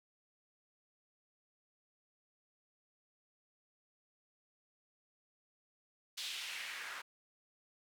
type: noise with band-pass filter sweep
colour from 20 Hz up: white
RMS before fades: -44 dBFS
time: 6.17-7.02 s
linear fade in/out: 10 ms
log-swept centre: 3800 to 1400 Hz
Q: 2
effects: none